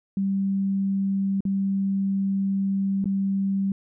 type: tone with dropouts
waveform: sine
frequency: 195.3 Hz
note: G3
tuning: 6 cents flat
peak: -21 dBFS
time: 0.17-3.72 s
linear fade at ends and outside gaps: 2 ms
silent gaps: 1.406-1.452 / 3.043-3.056 s
effects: none